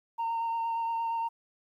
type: tone with vibrato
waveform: sine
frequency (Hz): 918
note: A#5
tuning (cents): -27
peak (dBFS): -26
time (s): 0.18-1.29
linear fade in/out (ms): 20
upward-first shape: sine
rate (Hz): 8.6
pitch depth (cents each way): 14
effects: tanh soft clip ceiling -27 dBFS + 11-bit